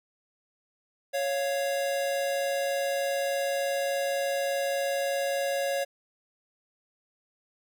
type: tone pair together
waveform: square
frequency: 554.4 / 697.8 Hz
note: C#5 / F5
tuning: 0 / -2 cents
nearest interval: major third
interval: 398 cents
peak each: -28 / -34 dBFS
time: 1.13-5.85 s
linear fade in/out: 20 ms
effects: none